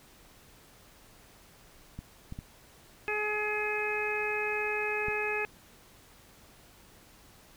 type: clicks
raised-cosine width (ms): 5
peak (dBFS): -27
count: 4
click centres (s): 1.99 / 2.324 / 2.389 / 5.084
type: harmonic tone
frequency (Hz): 422.2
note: G#4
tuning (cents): +29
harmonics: 1 / 2 / 3 / 4 / 5 / 6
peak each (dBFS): -34 / -38 / -42 / -36 / -40 / -33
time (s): 3.08-5.45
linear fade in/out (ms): 0
effects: pink hiss -57 dBFS RMS until 7.56 s